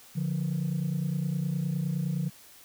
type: tone pair together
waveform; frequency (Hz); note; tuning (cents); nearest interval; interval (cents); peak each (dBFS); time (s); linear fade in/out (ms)
sine; 144.89 / 174.61; D3 / F3; -23 / 0; minor third; 323; -28; 0.15-2.3; 20
effects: tanh soft clip ceiling -23 dBFS + white hiss -53 dBFS RMS until 2.64 s